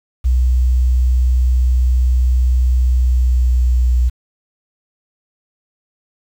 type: tone with pitch glide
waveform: sine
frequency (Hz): 62.4 to 61.19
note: B1 to B1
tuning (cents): +19 to -15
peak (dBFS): -10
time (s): 0.24-4.1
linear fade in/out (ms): 20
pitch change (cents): -34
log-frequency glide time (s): 2.94-3.96
effects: 7-bit